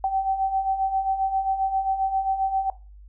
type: beating tone pair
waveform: sine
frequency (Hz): 766 / 773.5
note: G5 / G5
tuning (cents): -40 / -23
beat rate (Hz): 7.5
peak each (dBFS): -28 / -22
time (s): 0.04-2.7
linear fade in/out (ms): 2
effects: noise-tail reverb RT60 0.3 s tail -18 dB re dry + added 50 Hz sine -43 dBFS peak until 3.08 s